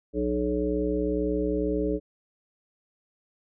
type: harmonic tone with a mistuned harmonic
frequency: 61 Hz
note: B1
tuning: 21 cents flat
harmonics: 1 / 3 / 5 / 7 / 9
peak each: -32 / -34 / -28 / -28 / -33 dBFS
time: 0.13-2 s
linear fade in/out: 50 ms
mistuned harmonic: 9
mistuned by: +21 cents
effects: none